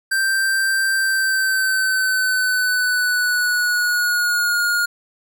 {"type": "tone with pitch glide", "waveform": "square", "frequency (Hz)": [1568, 1429.6], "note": ["G6", "F6"], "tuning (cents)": [0, 40], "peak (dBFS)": -17, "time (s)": [0.11, 4.86], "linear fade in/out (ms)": 10, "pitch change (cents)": -160, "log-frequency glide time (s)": [0.95, 4.62], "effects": []}